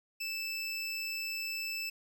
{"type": "tone", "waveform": "25% pulse", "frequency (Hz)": 2637, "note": "E7", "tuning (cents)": 0, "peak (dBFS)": -31, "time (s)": [0.2, 1.9], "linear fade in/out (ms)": 10, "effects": []}